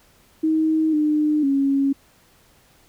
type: tone with pitch steps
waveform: sine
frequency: 315.9 / 302.3 / 275.6 Hz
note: D#4 / D#4 / C#4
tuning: +26 / -50 / -10 cents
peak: -16 dBFS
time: 0.43-1.93 s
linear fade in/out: 10 ms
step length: 500 ms
effects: pink hiss -56 dBFS RMS until 2.88 s